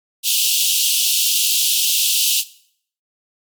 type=high-pass noise; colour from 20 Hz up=pink; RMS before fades=-17 dBFS; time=0.23-2.44 s; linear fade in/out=50 ms; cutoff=2700 Hz; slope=96 dB/octave; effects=noise-tail reverb RT60 0.6 s tail -18 dB re dry + Opus 48 kbps